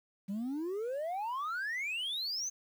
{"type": "exponential sweep", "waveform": "sine", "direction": "up", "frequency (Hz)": [189, 6420], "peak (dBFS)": -31, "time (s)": [0.28, 2.5], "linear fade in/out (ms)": 20, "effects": ["tanh soft clip ceiling -33 dBFS", "10-bit"]}